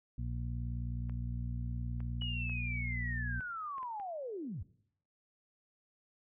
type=harmonic tone; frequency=59.4 Hz; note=A#1; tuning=33 cents sharp; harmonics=1 / 2 / 3 / 4; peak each=-38 / -39 / -49 / -47 dBFS; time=0.18-3.4 s; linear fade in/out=5 ms
type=clicks; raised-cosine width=0.5 ms; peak=-39 dBFS; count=8; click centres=1.096 / 2.004 / 2.22 / 2.496 / 3.407 / 3.782 / 3.83 / 3.999 s
type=linear sweep; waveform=sine; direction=down; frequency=2930 to 66.9 Hz; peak=-38 dBFS; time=2.21-4.63 s; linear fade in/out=5 ms
effects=noise-tail reverb RT60 0.7 s tail -20 dB re dry